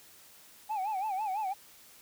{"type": "tone with vibrato", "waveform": "sine", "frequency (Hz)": 809, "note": "G#5", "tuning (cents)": -46, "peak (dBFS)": -28, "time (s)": [0.69, 1.54], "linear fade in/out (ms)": 20, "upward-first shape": "sine", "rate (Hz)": 6, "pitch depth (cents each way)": 150, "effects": ["tanh soft clip ceiling -29 dBFS", "white hiss -56 dBFS RMS until 2.01 s"]}